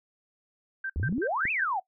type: tone bursts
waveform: sine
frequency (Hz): 1566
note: G6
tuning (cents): -2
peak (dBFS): -30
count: 5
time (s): 0.84-1.65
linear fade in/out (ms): 5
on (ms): 58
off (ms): 130
type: exponential two-way sweep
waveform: sine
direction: up then down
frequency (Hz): 65.41 to 2714 to 705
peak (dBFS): -26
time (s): 0.96-1.8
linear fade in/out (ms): 10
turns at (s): 1.51
type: clicks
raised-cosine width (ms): 3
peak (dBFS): -26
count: 7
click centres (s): 0.961 / 0.998 / 1.031 / 1.092 / 1.126 / 1.181 / 1.454
effects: noise-tail reverb RT60 0.1 s tail -20 dB re dry